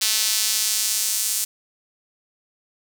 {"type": "tone with high-pass filter sweep", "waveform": "sawtooth", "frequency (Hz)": 217.2, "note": "A3", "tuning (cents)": -22, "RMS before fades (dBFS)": -22, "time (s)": [0.01, 1.45], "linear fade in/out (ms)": 10, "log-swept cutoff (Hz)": [4400, 7500], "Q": 1.1, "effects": []}